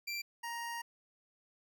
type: tone pair in turn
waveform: 25% pulse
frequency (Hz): 2357 / 937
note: D7 / A#5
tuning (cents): +6 / +9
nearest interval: octave + major third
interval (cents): 1597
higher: first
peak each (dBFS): -33 / -35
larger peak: first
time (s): 0.07-0.22 / 0.43-0.82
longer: second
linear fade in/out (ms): 10
effects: none